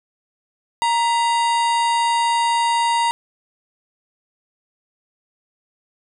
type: harmonic tone with a mistuned harmonic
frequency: 936 Hz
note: A#5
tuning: 7 cents sharp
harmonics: 1 / 2 / 3 / 4 / 5 / 7 / 8 / 9 / 10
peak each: -16 / -28 / -29 / -30 / -33 / -39 / -40 / -40 / -36 dBFS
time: 0.82-3.11 s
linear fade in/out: 0 ms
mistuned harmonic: 2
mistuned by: +110 cents
effects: none